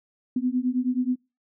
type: beating tone pair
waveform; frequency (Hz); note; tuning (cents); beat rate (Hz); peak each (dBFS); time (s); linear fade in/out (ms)
sine; 246.9 / 256.3; B3 / C4; 0 / -36; 9.4; -25; 0.36-1.16; 5
effects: noise-tail reverb RT60 0.3 s tail -24 dB re dry